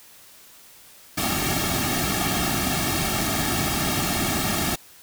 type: noise with comb filter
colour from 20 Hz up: pink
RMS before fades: -24 dBFS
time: 1.17-4.76 s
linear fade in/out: 10 ms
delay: 2 ms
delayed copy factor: -1
effects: white hiss -49 dBFS RMS until 5.02 s